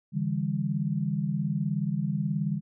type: tone cluster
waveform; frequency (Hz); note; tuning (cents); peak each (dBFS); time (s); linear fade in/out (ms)
sine; 144.1 / 162.8 / 201.1; D3 / E3 / G3; -33 / -21 / +44; -30; 0.12-2.61; 50
effects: none